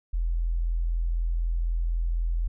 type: tone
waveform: sine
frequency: 42 Hz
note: E1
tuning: 33 cents sharp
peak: -23 dBFS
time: 0.13-2.48 s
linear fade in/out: 10 ms
effects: none